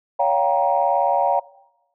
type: chord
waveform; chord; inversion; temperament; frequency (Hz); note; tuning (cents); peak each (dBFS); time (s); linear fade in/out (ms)
sine; G half-diminished seventh; second; just; 564.5 / 705.6 / 784 / 940.8; Db5 / F5 / G5 / Bb5; +31 / +18 / 0 / +16; -21; 0.19-1.4; 10
effects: noise-tail reverb RT60 0.9 s tail -21 dB re dry + tanh soft clip ceiling -5 dBFS